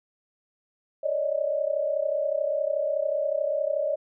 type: tone cluster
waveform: sine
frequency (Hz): 559 / 590 / 624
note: C#5 / D5 / D#5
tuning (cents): +14 / +8 / +5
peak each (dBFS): -28 / -28 / -28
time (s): 1.03-3.96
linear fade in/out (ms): 10
effects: none